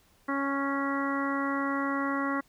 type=harmonic tone; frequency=277.2 Hz; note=C#4; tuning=in tune; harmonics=1 / 2 / 3 / 4 / 5 / 6 / 7; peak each=-30 / -37 / -40 / -33 / -36 / -42 / -37 dBFS; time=0.28-2.41 s; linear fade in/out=10 ms; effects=pink hiss -64 dBFS RMS until 2.48 s